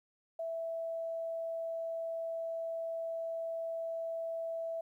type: tone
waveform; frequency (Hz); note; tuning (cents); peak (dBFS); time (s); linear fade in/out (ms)
sine; 659.3; E5; 0; -35; 0.39-4.81; 5
effects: 12-bit